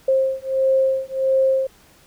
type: beating tone pair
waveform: sine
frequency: 530 / 531.5 Hz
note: C5 / C5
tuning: +22 / +27 cents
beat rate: 1.5 Hz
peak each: -19 dBFS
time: 0.08-1.67 s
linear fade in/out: 5 ms
effects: pink hiss -52 dBFS RMS until 2.06 s